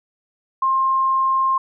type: tone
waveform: sine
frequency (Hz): 1061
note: C6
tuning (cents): +24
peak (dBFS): -15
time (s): 0.62-1.58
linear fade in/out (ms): 5
effects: none